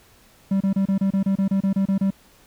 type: tone bursts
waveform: triangle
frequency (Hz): 194.6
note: G3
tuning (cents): -12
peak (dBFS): -15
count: 13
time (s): 0.51-2.105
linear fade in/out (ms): 5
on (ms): 95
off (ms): 30
effects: pink hiss -54 dBFS RMS until 2.46 s